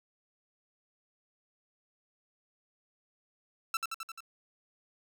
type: tone with echo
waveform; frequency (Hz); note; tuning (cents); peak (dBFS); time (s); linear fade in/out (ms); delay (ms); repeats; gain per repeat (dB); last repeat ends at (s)
sawtooth; 1334; E6; +20; -25; 3.74-3.77; 2; 87; 5; -3; 4.205
effects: none